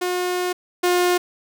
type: tone pair in turn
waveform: sawtooth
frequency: 360 / 356.7 Hz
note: F#4 / F4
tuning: -47 / +37 cents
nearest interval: unison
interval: 16 cents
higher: first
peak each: -17 / -12 dBFS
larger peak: second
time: 0.01-0.53 / 0.83-1.18 s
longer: first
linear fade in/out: 10 ms
effects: none